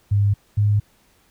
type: tone pair in turn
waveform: sine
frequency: 101.5 / 103.75 Hz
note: G#2 / G#2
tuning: -39 / -1 cents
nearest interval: unison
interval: 38 cents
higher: second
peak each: -14 dBFS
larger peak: neither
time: 0.11-0.34 / 0.57-0.8 s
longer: neither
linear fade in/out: 10 ms
effects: pink hiss -59 dBFS RMS until 1.3 s